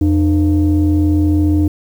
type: tone pair together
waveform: sine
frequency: 85.3 / 302.4 Hz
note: F2 / D#4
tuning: -40 / -49 cents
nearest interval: octave + minor seventh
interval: 2191 cents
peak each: -11 dBFS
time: 0.01-1.68 s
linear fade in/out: 5 ms
effects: tanh soft clip ceiling -6 dBFS + 7-bit